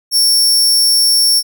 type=tone; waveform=sawtooth; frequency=5460 Hz; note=F8; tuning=40 cents flat; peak=-6 dBFS; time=0.11-1.43 s; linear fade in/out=50 ms; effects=none